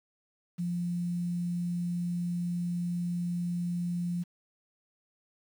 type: tone with quantisation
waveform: sine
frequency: 174.61 Hz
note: F3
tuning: in tune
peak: -29 dBFS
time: 0.58-4.24 s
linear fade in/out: 20 ms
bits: 9
effects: none